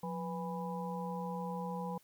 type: harmonic tone with a mistuned harmonic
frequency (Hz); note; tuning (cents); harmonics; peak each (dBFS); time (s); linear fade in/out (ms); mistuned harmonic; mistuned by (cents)
164.81; E3; 0; 1 / 3 / 5 / 6; -39 / -43 / -44 / -44; 0.03-1.98; 5; 1; +140
effects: white hiss -67 dBFS RMS until 2.03 s